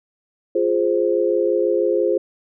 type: chord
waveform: sine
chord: F minor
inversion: none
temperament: equal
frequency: 349.2 / 415.3 / 523.3 Hz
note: F4 / Ab4 / C5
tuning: 0 / 0 / 0 cents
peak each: -20 dBFS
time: 0.55-2.18 s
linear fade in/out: 5 ms
effects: none